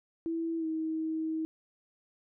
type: tone with pitch glide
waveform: sine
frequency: 329.6 to 318.4 Hz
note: E4 to D#4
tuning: 0 to +40 cents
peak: -30 dBFS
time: 0.26-1.45 s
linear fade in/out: 0 ms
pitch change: -60 cents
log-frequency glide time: 0.58-0.66 s
effects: none

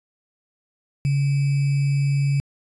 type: tone with sample-and-hold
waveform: sine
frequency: 140 Hz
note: C#3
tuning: 18 cents sharp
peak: -17 dBFS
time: 1.05-2.4 s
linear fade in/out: 0 ms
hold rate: 2450 Hz
effects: resampled to 24000 Hz

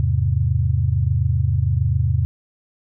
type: chord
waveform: sine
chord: E augmented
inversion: none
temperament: equal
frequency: 82.41 / 103.83 / 130.81 Hz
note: E2 / G#2 / B#2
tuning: 0 / 0 / 0 cents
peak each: -20 dBFS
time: 0-2.25 s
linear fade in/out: 0 ms
effects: none

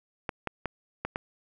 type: clicks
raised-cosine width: 0.5 ms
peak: -15 dBFS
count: 5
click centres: 0.292 / 0.473 / 0.657 / 1.05 / 1.159 s
effects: none

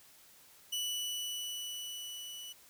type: tone with level ramp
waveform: sawtooth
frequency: 2960 Hz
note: F#7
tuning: in tune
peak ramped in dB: -30 to -41 dBFS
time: 0.72-2.53 s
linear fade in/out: 10 ms
effects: white hiss -60 dBFS RMS until 2.69 s

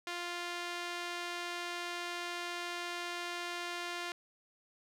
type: tone with band-pass filter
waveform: sawtooth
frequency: 349.2 Hz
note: F4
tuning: in tune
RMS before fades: -40 dBFS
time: 0.07-4.12 s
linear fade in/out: 2 ms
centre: 2700 Hz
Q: 0.66
effects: none

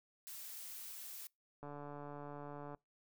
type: noise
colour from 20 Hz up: blue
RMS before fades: -49 dBFS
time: 0.27-1.27 s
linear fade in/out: 0 ms
type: click train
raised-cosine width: 1 ms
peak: -35 dBFS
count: 163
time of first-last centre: 1.63-2.747 s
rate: 145 Hz
effects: noise-tail reverb RT60 0.2 s tail -25 dB re dry

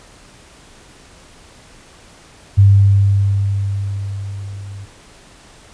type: tone with level ramp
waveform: sine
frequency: 99.3 Hz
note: G2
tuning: 23 cents sharp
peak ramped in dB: -4 to -29 dBFS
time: 2.57-4.86 s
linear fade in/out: 20 ms
effects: pink hiss -44 dBFS RMS until 5.73 s + resampled to 22050 Hz

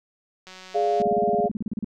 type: click train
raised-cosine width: 0.2 ms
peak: -26 dBFS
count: 103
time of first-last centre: 0.47-1.018 s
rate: 186 Hz
type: chord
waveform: sine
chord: D diminished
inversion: second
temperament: equal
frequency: 415.3 / 587.3 / 698.5 Hz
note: Ab4 / D5 / F5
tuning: 0 / 0 / 0 cents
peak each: -23 / -28 / -22 dBFS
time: 0.74-1.49 s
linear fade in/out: 20 ms
type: tone bursts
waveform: sine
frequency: 213.3 Hz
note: G#3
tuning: 46 cents sharp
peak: -24 dBFS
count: 16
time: 1-1.845 s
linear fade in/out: 2 ms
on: 20 ms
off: 35 ms
effects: none

